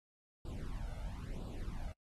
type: noise with flanger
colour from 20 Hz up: brown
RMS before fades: -42 dBFS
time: 0.45-1.92 s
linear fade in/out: 2 ms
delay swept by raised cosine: 0.24 to 1.44 ms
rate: 1 Hz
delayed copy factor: +0.9
effects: noise-tail reverb RT60 0.1 s tail -26 dB re dry + AAC 32 kbps